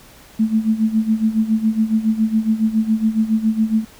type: tone with tremolo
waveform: sine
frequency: 220 Hz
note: A3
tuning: in tune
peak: -11 dBFS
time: 0.39-3.85 s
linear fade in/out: 10 ms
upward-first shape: sine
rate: 7.2 Hz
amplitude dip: 80%
effects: pink hiss -45 dBFS RMS until 3.99 s